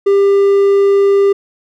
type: tone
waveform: triangle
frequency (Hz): 397.8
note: G4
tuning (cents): +25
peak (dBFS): -5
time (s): 0.06-1.33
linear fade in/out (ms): 10
effects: none